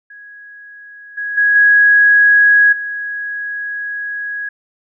sine tone with level steps, 1661.2 Hz, G#6, in tune, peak -34 / -19 / -9 / -6 / -20 dBFS, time 0.1-4.49 s, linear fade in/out 5 ms, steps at 1.17 / 1.37 / 1.55 / 2.72 s, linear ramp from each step 10 ms, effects none

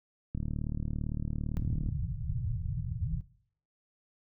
click train, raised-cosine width 5 ms, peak -22 dBFS, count 59, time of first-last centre 0.35-1.888 s, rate 37.7 Hz
white low-pass noise, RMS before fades -34 dBFS, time 1.57-3.21 s, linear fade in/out 0 ms, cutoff 160 Hz, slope 96 dB/octave
effects noise-tail reverb RT60 0.6 s tail -18 dB re dry

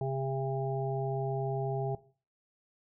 harmonic tone, 134.4 Hz, C3, 47 cents sharp, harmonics 1 / 3 / 5 / 6, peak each -32 / -36 / -40 / -40 dBFS, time 0.01-1.95 s, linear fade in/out 2 ms, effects noise-tail reverb RT60 0.4 s tail -17 dB re dry

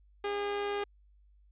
sawtooth tone with amplitude modulation, 406.8 Hz, G#4, 36 cents flat, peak -26 dBFS, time 0.24-0.84 s, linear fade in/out 5 ms, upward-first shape sine, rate 117 Hz, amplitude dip 30%, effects added 50 Hz sine -59 dBFS peak until 1.51 s + resampled to 8000 Hz

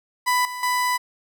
30% pulse tone with level steps, 994 Hz, B5, 11 cents sharp, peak -15 / -27 / -17 dBFS, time 0.26-0.98 s, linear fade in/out 20 ms, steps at 0.45 / 0.63 s, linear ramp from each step 2 ms, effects none

